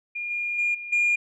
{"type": "tone with level steps", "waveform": "sine", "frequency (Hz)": 2418, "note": "D7", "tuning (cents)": 50, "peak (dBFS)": [-28, -25, -20, -33, -17], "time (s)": [0.15, 1.16], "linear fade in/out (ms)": 10, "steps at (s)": [0.3, 0.58, 0.74, 0.92], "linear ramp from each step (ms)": 10, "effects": ["tanh soft clip ceiling -16 dBFS"]}